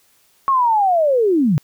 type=linear sweep; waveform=sine; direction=down; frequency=1108.7 to 130.81 Hz; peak=-12 dBFS; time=0.48-1.58 s; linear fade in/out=0 ms; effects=white hiss -57 dBFS RMS until 1.63 s